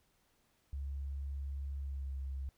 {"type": "tone with pitch glide", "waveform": "sine", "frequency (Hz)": [69.3, 67.48], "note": ["C#2", "C#2"], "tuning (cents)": [0, -46], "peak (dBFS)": -37, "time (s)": [0.73, 2.49], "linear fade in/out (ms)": 0, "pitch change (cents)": -46, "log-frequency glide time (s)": [1.8, 2.15], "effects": ["pink hiss -74 dBFS RMS until 2.57 s"]}